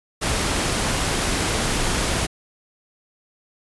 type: noise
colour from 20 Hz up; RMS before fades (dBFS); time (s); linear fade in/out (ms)
pink; -22; 0.21-2.27; 20
effects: resampled to 24000 Hz